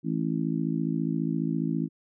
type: harmonic tone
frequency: 54.7 Hz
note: A1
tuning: 9 cents flat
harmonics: 3 / 4 / 5 / 6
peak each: -29 / -31 / -30 / -34 dBFS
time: 0.03-1.89 s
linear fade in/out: 50 ms
effects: none